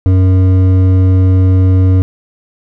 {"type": "tone with hard clipping", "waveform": "triangle", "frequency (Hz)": 93.2, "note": "F#2", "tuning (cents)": 13, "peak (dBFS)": -7, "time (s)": [0.06, 2.02], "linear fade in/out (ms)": 0, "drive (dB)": 13, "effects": []}